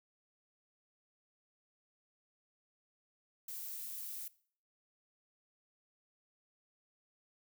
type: noise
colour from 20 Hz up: violet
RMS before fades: -44 dBFS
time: 3.48-4.28 s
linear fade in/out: 5 ms
effects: noise-tail reverb RT60 0.5 s tail -20 dB re dry